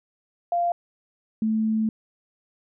sine tone pair in turn, 694 / 219.3 Hz, F5 / A3, -11 / -6 cents, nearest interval octave + minor sixth, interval 1995 cents, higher first, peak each -20 dBFS, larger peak neither, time 0.52-0.72 / 1.42-1.89 s, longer second, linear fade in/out 2 ms, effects none

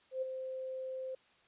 sine tone with ADSR envelope, 521 Hz, C5, 7 cents flat, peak -31 dBFS, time 0.11-1.15 s, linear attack 110 ms, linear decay 15 ms, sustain -7 dB, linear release 5 ms, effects white hiss -67 dBFS RMS until 1.47 s + resampled to 8000 Hz

